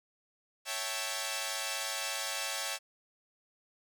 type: chord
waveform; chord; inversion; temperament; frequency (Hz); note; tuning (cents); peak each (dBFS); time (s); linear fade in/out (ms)
5% pulse; A dominant seventh; first; equal with one note detuned; 554.4 / 659.3 / 780.8 / 880; C#5 / E5 / G5 / A5; 0 / 0 / -7 / 0; -28; 0.65-2.79; 50
effects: none